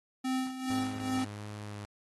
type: tone with tremolo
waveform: square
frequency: 259.4 Hz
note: C4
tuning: 15 cents flat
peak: -29 dBFS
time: 0.24-1.25 s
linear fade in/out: 10 ms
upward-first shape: sine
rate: 2.4 Hz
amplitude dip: 70%
type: tone with vibrato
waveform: sawtooth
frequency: 103.83 Hz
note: G#2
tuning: in tune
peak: -36 dBFS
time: 0.7-1.85 s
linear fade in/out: 0 ms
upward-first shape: sine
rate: 1.5 Hz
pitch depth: 17 cents each way
effects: AAC 32 kbps